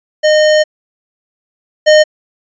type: tone pair in turn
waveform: square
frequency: 613 / 613 Hz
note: D#5 / D#5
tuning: -26 / -26 cents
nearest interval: unison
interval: 0 cents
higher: neither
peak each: -7 / -4 dBFS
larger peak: second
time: 0.23-0.64 / 1.86-2.04 s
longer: first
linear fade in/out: 20 ms
effects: resampled to 16000 Hz